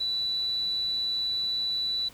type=tone; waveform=sine; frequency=3961 Hz; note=B7; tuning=4 cents sharp; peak=-26 dBFS; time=0-2.09 s; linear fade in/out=10 ms; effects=pink hiss -52 dBFS RMS until 2.13 s